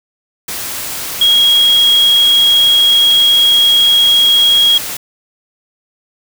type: tone in noise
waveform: sine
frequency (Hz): 3289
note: G#7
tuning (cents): -18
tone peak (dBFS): -6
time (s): 1.21-4.78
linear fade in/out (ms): 5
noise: white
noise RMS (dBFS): -22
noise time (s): 0.48-4.97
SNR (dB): +13
effects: none